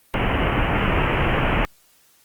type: low-pass noise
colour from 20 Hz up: pink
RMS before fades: -20 dBFS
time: 0.14-1.65 s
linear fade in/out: 0 ms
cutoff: 3000 Hz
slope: 96 dB/octave
effects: white hiss -57 dBFS RMS until 2.24 s + Opus 32 kbps